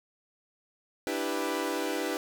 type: chord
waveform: sawtooth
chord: E minor seventh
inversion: third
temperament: equal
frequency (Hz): 293.7 / 329.6 / 392 / 493.9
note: D4 / E4 / G4 / B4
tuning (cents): 0 / 0 / 0 / 0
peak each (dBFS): -31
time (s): 1.07-2.17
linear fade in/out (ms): 0
effects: none